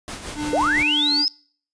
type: noise with tremolo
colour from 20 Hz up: pink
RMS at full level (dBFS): -31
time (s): 0.08-0.83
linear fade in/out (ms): 0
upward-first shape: sine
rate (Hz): 5.9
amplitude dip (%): 55
type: tone with pitch glide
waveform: square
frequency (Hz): 298.2 to 291.4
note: D4 to D4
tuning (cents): +27 to -13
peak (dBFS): -25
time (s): 0.35-1.26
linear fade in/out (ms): 50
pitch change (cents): -40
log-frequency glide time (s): 0.91-1.09
type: linear sweep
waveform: sine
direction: up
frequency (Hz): 440 to 5210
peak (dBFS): -17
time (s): 0.53-1.28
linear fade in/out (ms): 0
effects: noise-tail reverb RT60 0.5 s tail -24 dB re dry + resampled to 22050 Hz

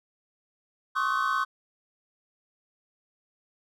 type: tone cluster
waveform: triangle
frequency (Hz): 1070 / 1128 / 1263 / 1514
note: C6 / C#6 / D#6 / F#6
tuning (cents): +38 / +30 / +26 / +39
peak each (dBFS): -28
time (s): 0.95-1.45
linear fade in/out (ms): 20
effects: none

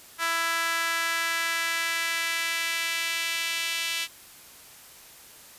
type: tone with high-pass filter sweep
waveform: sawtooth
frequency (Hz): 332.3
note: E4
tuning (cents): +14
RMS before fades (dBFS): -28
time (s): 0.18-4.08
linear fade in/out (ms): 50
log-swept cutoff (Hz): 1400 to 2700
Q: 1.9
effects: white hiss -49 dBFS RMS until 5.58 s + resampled to 32000 Hz

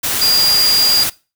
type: tone in noise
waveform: sine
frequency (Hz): 4816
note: D8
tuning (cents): +43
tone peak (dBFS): -10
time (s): 0.21-1.04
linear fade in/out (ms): 10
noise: white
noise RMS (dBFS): -18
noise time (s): 0.03-1.1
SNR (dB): +5
effects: noise-tail reverb RT60 0.3 s tail -21 dB re dry

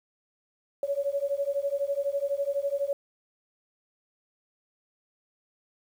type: beating tone pair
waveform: sine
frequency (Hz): 556 / 568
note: C#5 / C#5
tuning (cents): +5 / +42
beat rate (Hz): 12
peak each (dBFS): -29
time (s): 0.83-2.93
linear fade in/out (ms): 2
effects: 9-bit

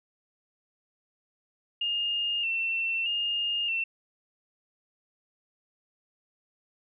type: tone with vibrato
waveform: sine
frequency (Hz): 2762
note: F7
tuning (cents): -20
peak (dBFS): -26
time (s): 1.81-3.84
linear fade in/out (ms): 5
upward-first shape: square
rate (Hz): 0.8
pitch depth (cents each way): 43
effects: none

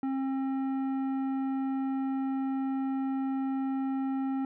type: tone with tanh clipping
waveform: sine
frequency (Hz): 267.9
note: C4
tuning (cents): +41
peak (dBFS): -30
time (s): 0.03-4.45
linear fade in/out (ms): 2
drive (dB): 11
effects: none

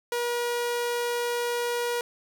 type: tone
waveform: sawtooth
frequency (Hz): 479.6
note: A#4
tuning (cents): +49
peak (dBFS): -22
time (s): 0.12-2.01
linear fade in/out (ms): 2
effects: none

